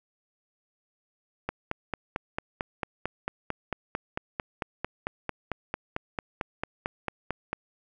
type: click train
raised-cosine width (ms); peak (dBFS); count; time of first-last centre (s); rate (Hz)
0.5; -14; 28; 1.49-7.53; 4.47
effects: none